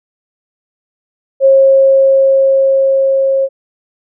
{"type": "tone with level ramp", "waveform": "sine", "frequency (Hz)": 540, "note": "C#5", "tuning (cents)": -45, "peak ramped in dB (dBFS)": [-3, -9], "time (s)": [1.4, 3.49], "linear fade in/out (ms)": 50, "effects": []}